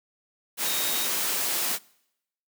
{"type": "tone in noise", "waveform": "sine", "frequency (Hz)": 3750, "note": "A#7", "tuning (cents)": 10, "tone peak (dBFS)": -33, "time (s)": [0.63, 1.09], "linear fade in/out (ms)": 50, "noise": "white", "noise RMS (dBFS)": -27, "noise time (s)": [0.57, 1.79], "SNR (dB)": -9, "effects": ["noise-tail reverb RT60 0.8 s tail -24 dB re dry", "high-pass 200 Hz 12 dB/octave"]}